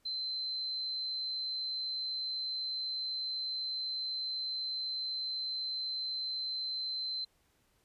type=tone; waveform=sine; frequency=4084 Hz; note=C8; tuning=43 cents flat; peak=-34 dBFS; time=0.05-7.25 s; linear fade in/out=10 ms; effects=pink hiss -72 dBFS RMS until 7.84 s + resampled to 32000 Hz